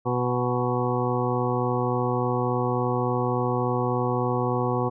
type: harmonic tone with a mistuned harmonic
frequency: 123.47 Hz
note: B2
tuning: in tune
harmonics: 1 / 2 / 3 / 4 / 6 / 7 / 8 / 9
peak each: -27 / -30 / -29 / -29 / -32 / -33 / -34 / -32 dBFS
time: 0.05-4.9 s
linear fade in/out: 20 ms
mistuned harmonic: 8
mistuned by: -17 cents
effects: none